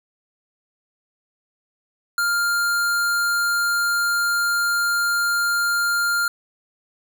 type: tone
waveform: square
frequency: 1400 Hz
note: F6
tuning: 4 cents sharp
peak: -19 dBFS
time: 2.18-6.28 s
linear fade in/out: 2 ms
effects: none